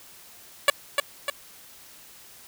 10% pulse tone with echo, 570 Hz, C#5, 48 cents sharp, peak -6 dBFS, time 0.68-0.7 s, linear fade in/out 2 ms, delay 300 ms, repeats 2, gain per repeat -5 dB, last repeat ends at 1.3 s, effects white hiss -49 dBFS RMS until 2.47 s

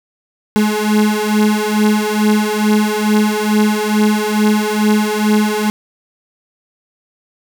35% pulse beating tone pair, 210.9 / 213.2 Hz, G#3 / G#3, +27 / +46 cents, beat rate 2.3 Hz, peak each -13 dBFS, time 0.56-5.7 s, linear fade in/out 0 ms, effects none

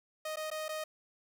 sawtooth tone with dropouts, 622.3 Hz, D#5, in tune, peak -32 dBFS, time 0.25-0.84 s, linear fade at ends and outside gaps 5 ms, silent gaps 0.359-0.369 / 0.503-0.513 / 0.683-0.69 s, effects none

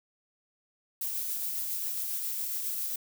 violet noise with tremolo, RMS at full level -32 dBFS, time 1.01-2.96 s, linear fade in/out 5 ms, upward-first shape triangle, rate 7.3 Hz, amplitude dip 30%, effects none

